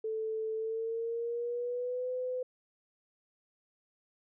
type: tone with pitch glide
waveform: sine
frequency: 440 to 505.4 Hz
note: A4 to B4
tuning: 0 to +40 cents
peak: -32 dBFS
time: 0.04-2.43 s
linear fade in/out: 5 ms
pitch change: +240 cents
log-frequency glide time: 0.55-2.1 s
effects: none